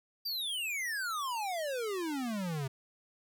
square exponential sweep, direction down, 4805 to 129.4 Hz, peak -34 dBFS, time 0.25-2.68 s, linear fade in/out 10 ms, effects none

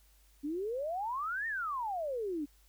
sine exponential two-way sweep, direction up then down, 277.2 to 1864.7 to 277.2 Hz, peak -33 dBFS, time 0.43-2.46 s, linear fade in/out 20 ms, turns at 1.47 s, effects added 50 Hz sine -62 dBFS peak until 2.68 s + white hiss -68 dBFS RMS until 2.68 s

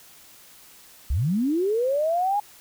sine linear sweep, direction up, 52 to 838 Hz, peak -20 dBFS, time 1.1-2.4 s, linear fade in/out 5 ms, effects white hiss -50 dBFS RMS until 2.6 s

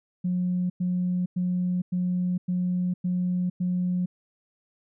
sine tone bursts, 180 Hz, F#3, 47 cents flat, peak -22 dBFS, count 7, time 0.24-4.06 s, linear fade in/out 10 ms, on 460 ms, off 100 ms, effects tanh soft clip ceiling -18 dBFS

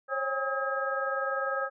sine tone cluster, 537 / 557 / 808 / 1276 / 1622 Hz, C5 / C#5 / G#5 / D#6 / G#6, +45 / +8 / -48 / +43 / -41 cents, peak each -33 / -37 / -39 / -32 / -34 dBFS, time 0.08-1.7 s, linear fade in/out 50 ms, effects none

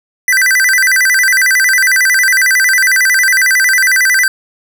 square tone with vibrato, 1760 Hz, A6, in tune, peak -8 dBFS, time 0.28-4.28 s, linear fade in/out 2 ms, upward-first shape square, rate 11 Hz, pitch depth 210 cents each way, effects none

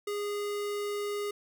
square tone, 411.1 Hz, G#4, 18 cents flat, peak -32 dBFS, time 0.07-1.31 s, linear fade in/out 5 ms, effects none

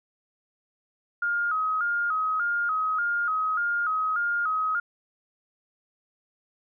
sine tone with vibrato, 1338 Hz, E6, 25 cents sharp, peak -23 dBFS, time 1.22-4.8 s, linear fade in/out 5 ms, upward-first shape square, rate 1.7 Hz, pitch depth 94 cents each way, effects none

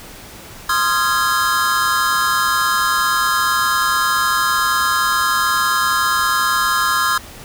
square chord, F minor seventh, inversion second, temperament equal with one note detuned, 1046.5 / 1244.5 / 1374.5 / 1661.2 Hz, C6 / Eb6 / F6 / Ab6, 0 / 0 / -28 / 0 cents, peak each -21 dBFS, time 0.69-7.18 s, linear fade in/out 5 ms, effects pink hiss -37 dBFS RMS until 7.44 s

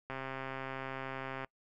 click train, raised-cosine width 0.5 ms, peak -25 dBFS, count 180, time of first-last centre 0.1-1.446 s, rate 133 Hz, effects noise-tail reverb RT60 0.1 s tail -25 dB re dry

